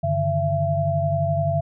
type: tone cluster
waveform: sine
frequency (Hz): 95.4 / 143.8 / 155.5 / 673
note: G2 / D3 / D#3 / E5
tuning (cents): -47 / -36 / -1 / +36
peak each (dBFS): -26 / -24 / -29 / -22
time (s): 0.03-1.61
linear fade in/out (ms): 10
effects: none